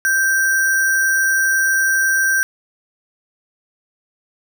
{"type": "tone with sample-and-hold", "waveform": "sine", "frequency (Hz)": 1568, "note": "G6", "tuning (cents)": 0, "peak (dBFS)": -13, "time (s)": [0.05, 2.43], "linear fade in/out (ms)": 0, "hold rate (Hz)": 7350, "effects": []}